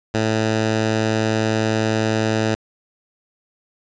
10% pulse tone, 110 Hz, A2, in tune, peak -9 dBFS, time 0.14-2.55 s, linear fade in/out 5 ms, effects resampled to 16000 Hz + 8-bit

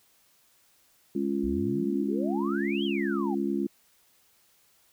sine chord, Db major, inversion second, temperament just, 207.9 / 277.2 / 346.5 Hz, Ab3 / Db4 / F4, +2 / 0 / -14 cents, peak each -30 dBFS, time 1.15-3.67 s, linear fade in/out 5 ms
sine exponential two-way sweep, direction up then down, 56.1 to 3322 to 740 Hz, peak -34 dBFS, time 1.43-3.35 s, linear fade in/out 10 ms, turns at 2.84 s
effects white hiss -64 dBFS RMS until 4.92 s

